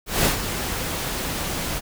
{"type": "noise with ADSR envelope", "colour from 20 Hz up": "pink", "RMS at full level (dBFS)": -18, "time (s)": [0.06, 1.81], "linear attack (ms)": 190, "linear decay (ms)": 110, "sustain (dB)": -9, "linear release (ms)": 37, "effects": []}